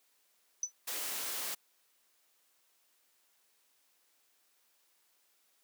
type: tone with exponential decay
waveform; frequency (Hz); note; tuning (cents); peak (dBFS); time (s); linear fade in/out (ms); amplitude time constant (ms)
sine; 5990; F#8; +20; -27; 0.63-0.72; 2; 18
type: noise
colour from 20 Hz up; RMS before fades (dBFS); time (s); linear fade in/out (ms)
white; -38; 0.87-1.55; 10
effects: white hiss -72 dBFS RMS until 5.63 s + high-pass 300 Hz 12 dB/octave